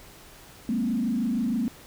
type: tone with frequency modulation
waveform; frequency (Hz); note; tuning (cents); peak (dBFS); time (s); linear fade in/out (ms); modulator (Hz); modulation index
sine; 233.1; A#3; 0; -23; 0.69-1.68; 0; 26.4; 1.2
effects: pink hiss -49 dBFS RMS until 1.86 s